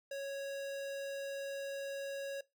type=tone with notch filter; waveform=square; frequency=553 Hz; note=C#5; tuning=4 cents flat; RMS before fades=-41 dBFS; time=0.11-2.41 s; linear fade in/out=5 ms; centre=11000 Hz; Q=1.9; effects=noise-tail reverb RT60 0.2 s tail -20 dB re dry